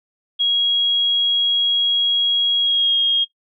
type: tone with pitch glide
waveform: sine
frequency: 3300 to 3256 Hz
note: G#7 to G#7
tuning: -12 to -35 cents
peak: -14 dBFS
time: 0.39-3.25 s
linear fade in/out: 20 ms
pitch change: -23 cents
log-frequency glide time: 2.62-2.96 s
effects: noise-tail reverb RT60 0.1 s tail -17 dB re dry